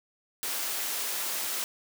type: high-pass noise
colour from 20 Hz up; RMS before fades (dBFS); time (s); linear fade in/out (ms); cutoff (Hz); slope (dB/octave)
white; -32; 0.43-1.64; 0; 340; 12
effects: none